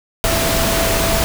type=tone in noise; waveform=sine; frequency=663 Hz; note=E5; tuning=10 cents sharp; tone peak=-21 dBFS; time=0.24-1.24 s; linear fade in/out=0 ms; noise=pink; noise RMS=-17 dBFS; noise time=0.24-1.24 s; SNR=-7 dB; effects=none